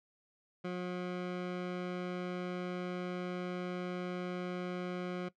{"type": "tone", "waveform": "20% pulse", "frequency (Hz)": 180, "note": "F#3", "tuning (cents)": -47, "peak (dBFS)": -31, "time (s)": [0.64, 5.29], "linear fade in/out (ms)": 10, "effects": ["noise-tail reverb RT60 0.1 s tail -19 dB re dry", "low-pass 3000 Hz 12 dB/octave"]}